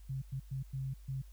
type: tone bursts at uneven times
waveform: sine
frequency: 133.5 Hz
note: C3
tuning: 35 cents sharp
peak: -35 dBFS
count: 5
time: 0.09-0.22 / 0.32-0.4 / 0.51-0.63 / 0.73-0.94 / 1.08-1.22 s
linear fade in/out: 10 ms
effects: added 50 Hz sine -50 dBFS peak until 1.32 s + white hiss -68 dBFS RMS until 1.32 s